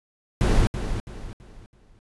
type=noise with echo; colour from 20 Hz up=brown; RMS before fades=-18 dBFS; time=0.41-0.67 s; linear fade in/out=0 ms; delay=330 ms; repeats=4; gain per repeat=-9 dB; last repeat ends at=1.99 s; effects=resampled to 24000 Hz